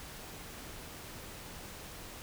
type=silence; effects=pink hiss -47 dBFS RMS until 2.22 s